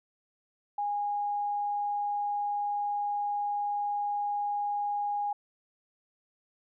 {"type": "tone", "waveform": "sine", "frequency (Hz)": 821, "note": "G#5", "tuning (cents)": -20, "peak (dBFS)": -28, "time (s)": [0.78, 5.33], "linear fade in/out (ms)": 5, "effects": []}